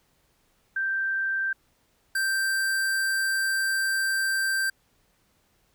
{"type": "tone pair in turn", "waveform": ["sine", "square"], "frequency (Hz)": [1568, 1568], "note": ["G6", "G6"], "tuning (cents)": [0, 0], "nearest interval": "unison", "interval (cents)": 0, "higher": "neither", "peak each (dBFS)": -24, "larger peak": "neither", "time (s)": [[0.76, 1.53], [2.15, 4.7]], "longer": "second", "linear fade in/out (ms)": 5, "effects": ["pink hiss -67 dBFS RMS until 5.74 s"]}